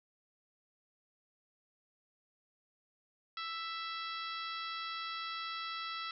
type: harmonic tone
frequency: 661 Hz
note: E5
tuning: 5 cents sharp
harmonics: 2 / 3 / 4 / 5 / 6 / 7 / 8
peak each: -41 / -47 / -49 / -47 / -47 / -51 / -52 dBFS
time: 3.37-6.11 s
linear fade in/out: 2 ms
effects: none